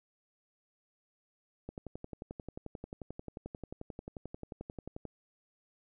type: click train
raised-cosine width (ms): 2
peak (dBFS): -28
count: 39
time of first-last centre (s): 1.69-5.053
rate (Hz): 11.3
effects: none